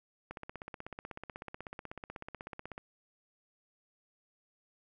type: click train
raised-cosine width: 0.5 ms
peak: -27 dBFS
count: 41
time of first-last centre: 0.31-2.779 s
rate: 16.2 Hz
effects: none